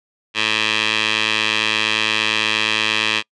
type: tone with band-pass filter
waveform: 15% pulse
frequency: 108.6 Hz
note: A2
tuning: 22 cents flat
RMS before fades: -19 dBFS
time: 0.34-3.23 s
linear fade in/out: 50 ms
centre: 2900 Hz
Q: 2.7
effects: noise-tail reverb RT60 0.1 s tail -25 dB re dry + resampled to 22050 Hz